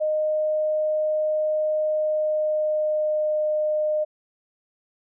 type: tone with pitch glide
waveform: sine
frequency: 616 to 610.7 Hz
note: D#5 to D#5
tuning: -17 to -32 cents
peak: -20 dBFS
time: 0-4.05 s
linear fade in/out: 20 ms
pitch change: -15 cents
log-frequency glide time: 1.87-3.43 s
effects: none